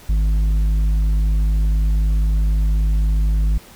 triangle tone with tanh clipping, 51.91 Hz, G#1, in tune, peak -15 dBFS, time 0.09-3.58 s, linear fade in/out 5 ms, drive 11 dB, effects pink hiss -44 dBFS RMS until 3.75 s

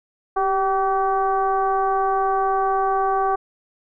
sine tone with frequency modulation, 770 Hz, G5, 31 cents flat, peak -17 dBFS, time 0.36-3.36 s, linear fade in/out 10 ms, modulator 379 Hz, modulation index 1.1, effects none

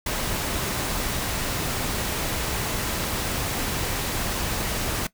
pink noise, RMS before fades -27 dBFS, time 0.06-5.07 s, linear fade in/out 5 ms, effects noise-tail reverb RT60 0.1 s tail -18 dB re dry

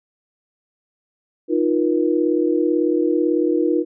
sine chord, Eb suspended second, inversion none, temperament equal with one note detuned, 311.1 / 349.2 / 478.2 Hz, Eb4 / F4 / Bb4, 0 / 0 / +44 cents, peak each -19 / -19 / -22 dBFS, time 1.48-3.85 s, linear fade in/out 50 ms, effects none

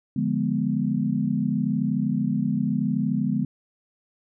sine chord, D diminished seventh, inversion none, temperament equal, 146.83 / 174.61 / 207.7 / 246.9 Hz, D3 / F3 / Ab3 / Cb4, 0 / 0 / 0 / 0 cents, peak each -28 / -29 / -25 / -26 dBFS, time 0.16-3.45 s, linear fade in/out 5 ms, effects none

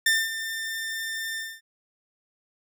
sawtooth tone with ADSR envelope, 1796 Hz, A6, 35 cents sharp, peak -14 dBFS, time 0.06-1.61 s, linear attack 4 ms, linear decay 220 ms, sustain -12 dB, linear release 240 ms, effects none

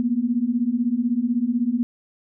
sine beating tone pair, 230 / 246 Hz, A#3 / B3, -23 / -7 cents, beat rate 16 Hz, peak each -23 / -21 dBFS, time 0-1.83 s, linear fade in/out 0 ms, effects none

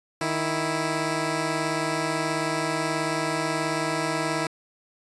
10% pulse tone pair together, 155.55 / 329.6 Hz, D#3 / E4, 0 / 0 cents, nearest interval octave + minor second, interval 1300 cents, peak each -20 / -18 dBFS, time 0.21-4.47 s, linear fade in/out 2 ms, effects resampled to 24000 Hz

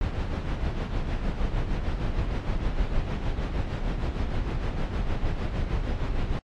brown noise with tremolo, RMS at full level -25 dBFS, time 0.01-6.39 s, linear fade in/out 2 ms, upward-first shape sine, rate 6.5 Hz, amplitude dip 50%, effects low-pass 4000 Hz 12 dB/octave + AAC 48 kbps

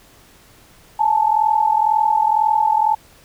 sine tone pair together, 850 / 892 Hz, G#5 / A5, +40 / +23 cents, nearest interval minor second, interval 83 cents, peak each -16 dBFS, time 0.99-2.95 s, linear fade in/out 10 ms, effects pink hiss -49 dBFS RMS until 3.24 s

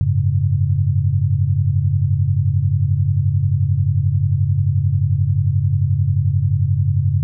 sine chord, F# suspended second, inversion none, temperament equal, 92.5 / 103.83 / 138.59 Hz, F#2 / G#2 / C#3, 0 / 0 / 0 cents, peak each -18 dBFS, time 0.01-7.23 s, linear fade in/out 0 ms, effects none

